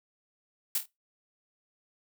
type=noise with echo; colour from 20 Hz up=blue; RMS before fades=-28 dBFS; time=0.75-0.78 s; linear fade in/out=2 ms; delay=26 ms; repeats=3; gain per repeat=-8 dB; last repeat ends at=0.858 s; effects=noise-tail reverb RT60 0.2 s tail -20 dB re dry